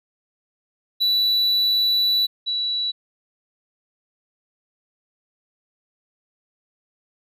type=tone pair in turn; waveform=triangle / sine; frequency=3951 / 3933 Hz; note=B7 / B7; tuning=0 / -8 cents; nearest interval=unison; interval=8 cents; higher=first; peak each=-15 / -21 dBFS; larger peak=first; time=1-2.27 / 2.46-2.92 s; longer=first; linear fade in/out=20 ms; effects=none